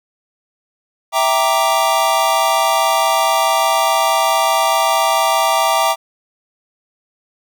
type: chord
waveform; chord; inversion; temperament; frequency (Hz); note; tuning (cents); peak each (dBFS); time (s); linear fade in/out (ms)
square; E half-diminished seventh; none; equal; 659.3 / 784 / 932.3 / 1174.7; E5 / G5 / Bb5 / D6; 0 / 0 / 0 / 0; -19; 1.12-5.96; 50
effects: none